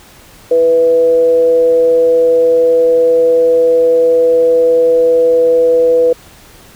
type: tone with frequency modulation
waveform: sine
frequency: 493.9 Hz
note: B4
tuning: in tune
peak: -6 dBFS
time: 0.51-6.13 s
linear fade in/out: 5 ms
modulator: 165 Hz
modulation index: 0.28
effects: pink hiss -40 dBFS RMS until 6.75 s